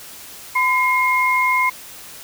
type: tone pair together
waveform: sine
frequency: 1014 / 2144 Hz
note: B5 / C7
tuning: +45 / +42 cents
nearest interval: octave + minor second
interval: 1297 cents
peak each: -17 dBFS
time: 0.55-1.7 s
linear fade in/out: 10 ms
effects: white hiss -38 dBFS RMS until 2.23 s